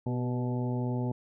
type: harmonic tone with a mistuned harmonic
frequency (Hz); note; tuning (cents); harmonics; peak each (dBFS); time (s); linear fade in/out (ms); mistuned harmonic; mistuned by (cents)
123.47; B2; 0; 1 / 2 / 3 / 4 / 5 / 6 / 7; -30 / -33 / -39 / -42 / -44 / -49 / -43; 0.06-1.12; 5; 3; +35
effects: none